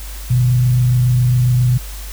sine tone with frequency modulation, 124.1 Hz, B2, 9 cents sharp, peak -10 dBFS, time 0.3-1.78 s, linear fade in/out 10 ms, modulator 27.3 Hz, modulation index 0.25, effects added 50 Hz sine -27 dBFS peak until 2.12 s + white hiss -35 dBFS RMS until 2.12 s

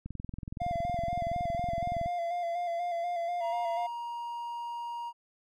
click train, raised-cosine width 5 ms, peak -26 dBFS, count 44, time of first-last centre 0.06-2.06 s, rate 21.5 Hz
triangle tone with vibrato, 692 Hz, F5, 16 cents flat, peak -28 dBFS, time 0.6-3.87 s, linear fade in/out 10 ms, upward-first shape square, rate 4.1 Hz, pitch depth 30 cents each way
triangle tone, 945 Hz, A#5, 23 cents sharp, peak -33 dBFS, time 3.4-5.13 s, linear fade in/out 50 ms
effects none

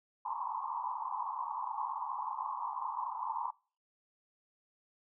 pink band-pass noise, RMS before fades -38 dBFS, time 0.25-3.51 s, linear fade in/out 10 ms, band 850 to 1100 Hz, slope 96 dB/octave, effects noise-tail reverb RT60 0.4 s tail -25 dB re dry

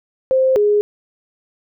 sine tone pair in turn, 523.3 / 415.3 Hz, C5 / G#4, 0 / 0 cents, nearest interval major third, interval 400 cents, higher first, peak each -11 dBFS, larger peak neither, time 0.31-0.56 / 0.56-0.81 s, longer neither, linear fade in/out 0 ms, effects none

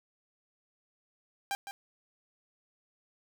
sawtooth tone with echo, 794 Hz, G5, 22 cents sharp, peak -27 dBFS, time 1.51-1.55 s, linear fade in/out 0 ms, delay 160 ms, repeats 1, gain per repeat -9 dB, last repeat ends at 1.71 s, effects none

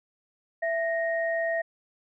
sine tone pair together, 663 / 1864.4 Hz, E5 / A#6, +10 / 0 cents, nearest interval octave + tritone, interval 1790 cents, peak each -26 / -30 dBFS, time 0.62-1.62 s, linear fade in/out 10 ms, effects none

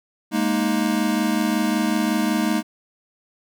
square chord, Ab suspended second, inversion none, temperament equal, 207.7 / 233.1 / 311.1 Hz, Ab3 / Bb3 / Eb4, 0 / 0 / 0 cents, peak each -24 dBFS, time 0.31-2.63 s, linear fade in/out 50 ms, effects none

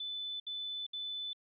sine tone bursts, 3504 Hz, A7, 8 cents flat, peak -37 dBFS, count 3, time 0-1.332 s, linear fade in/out 5 ms, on 400 ms, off 66 ms, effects none

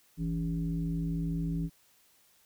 sine tone with frequency modulation, 164.81 Hz, E3, in tune, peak -29 dBFS, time 0.17-1.7 s, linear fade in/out 50 ms, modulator 118 Hz, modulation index 0.8, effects white hiss -65 dBFS RMS until 2.45 s

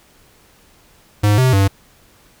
square tone with pitch steps, 103.8 / 129 / 98 Hz, G#2 / C3 / G2, 0 / -24 / 0 cents, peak -11 dBFS, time 1.23-1.68 s, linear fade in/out 10 ms, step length 150 ms, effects pink hiss -51 dBFS RMS until 2.4 s

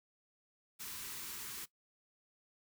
white band-stop noise, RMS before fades -45 dBFS, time 0.79-1.66 s, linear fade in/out 20 ms, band 460 to 900 Hz, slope 48 dB/octave, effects noise-tail reverb RT60 0.1 s tail -18 dB re dry

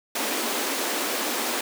pink high-pass noise, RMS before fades -27 dBFS, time 0.15-1.61 s, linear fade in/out 5 ms, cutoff 240 Hz, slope 48 dB/octave, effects none

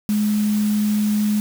sine tone in noise, 210.3 Hz, G#3, 22 cents sharp, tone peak -16 dBFS, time 0.09-1.4 s, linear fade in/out 0 ms, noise white, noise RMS -34 dBFS, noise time 0.09-1.4 s, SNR +15 dB, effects none

